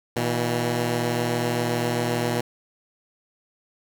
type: tone pair together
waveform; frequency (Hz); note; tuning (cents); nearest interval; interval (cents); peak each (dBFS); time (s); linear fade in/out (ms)
10% pulse; 119.9 / 162.4; A#2 / E3; +49 / -26; perfect fourth; 525; -15 / -21; 0.16-2.41; 5
effects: none